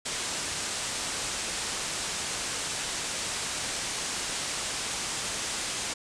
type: low-pass noise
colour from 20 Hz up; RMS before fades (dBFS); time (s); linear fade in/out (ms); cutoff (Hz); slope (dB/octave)
white; -33; 0.05-5.94; 10; 9100; 48
effects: none